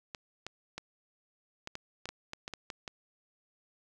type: clicks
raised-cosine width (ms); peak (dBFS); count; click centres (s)
0.2; -22; 12; 0.148 / 0.466 / 0.78 / 1.674 / 1.754 / 2.056 / 2.09 / 2.334 / 2.479 / 2.537 / 2.702 / 2.878
effects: none